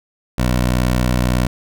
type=tone; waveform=15% pulse; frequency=61.74 Hz; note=B1; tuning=in tune; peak=-8 dBFS; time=0.38-1.47 s; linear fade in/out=5 ms; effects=none